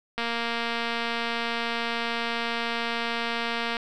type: click train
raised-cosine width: 0.3 ms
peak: -13 dBFS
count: 837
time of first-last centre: 0.18-3.768 s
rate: 233 Hz
effects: none